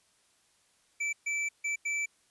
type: tone bursts at uneven times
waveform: square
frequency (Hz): 2321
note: D7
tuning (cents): -21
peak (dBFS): -30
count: 4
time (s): 1-1.13 / 1.26-1.49 / 1.64-1.76 / 1.85-2.06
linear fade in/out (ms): 10
effects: white hiss -68 dBFS RMS until 2.3 s + resampled to 24000 Hz